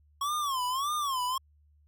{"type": "tone with vibrato", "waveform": "square", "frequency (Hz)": 1096, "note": "C#6", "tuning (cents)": -20, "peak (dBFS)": -29, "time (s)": [0.21, 1.38], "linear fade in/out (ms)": 5, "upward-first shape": "sine", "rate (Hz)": 1.7, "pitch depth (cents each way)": 180, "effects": ["added 74 Hz sine -60 dBFS peak until 1.87 s"]}